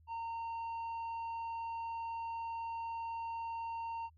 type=tone with tanh clipping; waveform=triangle; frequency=918 Hz; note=A#5; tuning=27 cents flat; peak=-39 dBFS; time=0.07-4.1 s; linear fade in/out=50 ms; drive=9 dB; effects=added 80 Hz sine -61 dBFS peak until 4.17 s